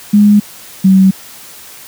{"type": "tone pair in turn", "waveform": "sine", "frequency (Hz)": [207, 190.58], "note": ["G#3", "G3"], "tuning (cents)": [-5, -49], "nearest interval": "minor second", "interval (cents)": 144, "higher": "first", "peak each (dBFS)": -3, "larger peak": "neither", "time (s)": [[0.13, 0.4], [0.84, 1.11]], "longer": "neither", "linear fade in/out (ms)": 10, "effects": ["white hiss -34 dBFS RMS until 1.87 s", "high-pass 60 Hz 12 dB/octave"]}